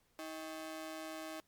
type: ring-modulated tone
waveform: sawtooth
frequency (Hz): 475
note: A#4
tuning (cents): +33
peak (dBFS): -36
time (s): 0.19-1.4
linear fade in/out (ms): 0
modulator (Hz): 157
effects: pink hiss -74 dBFS RMS until 1.47 s + MP3 96 kbps